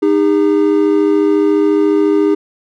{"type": "tone pair together", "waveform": "triangle", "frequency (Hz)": [309.2, 403.4], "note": ["D#4", "G4"], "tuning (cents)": [-11, 50], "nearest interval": "perfect fourth", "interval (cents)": 461, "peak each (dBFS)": -10, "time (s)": [0.02, 2.35], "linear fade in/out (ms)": 10, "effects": []}